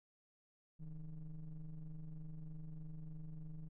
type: ring-modulated tone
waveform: triangle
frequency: 73.1 Hz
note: D2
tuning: 7 cents flat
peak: -40 dBFS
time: 0.79-3.69 s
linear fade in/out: 20 ms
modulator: 84.7 Hz
effects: none